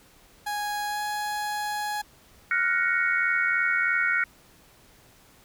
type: tone with pitch glide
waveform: 30% pulse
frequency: 829 to 836.2 Hz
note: G#5 to G#5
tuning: -3 to +12 cents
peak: -25 dBFS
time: 0.46-2.02 s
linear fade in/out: 10 ms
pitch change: +15 cents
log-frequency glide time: 0.87-1 s
type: chord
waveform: sine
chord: Gb major seventh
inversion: third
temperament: equal with one note detuned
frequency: 1396.9 / 1480 / 1882 / 2217 Hz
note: F6 / Gb6 / Bb6 / Db7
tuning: 0 / 0 / +16 / 0 cents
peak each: -27 dBFS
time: 2.51-4.24 s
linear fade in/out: 2 ms
effects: pink hiss -56 dBFS RMS until 5.44 s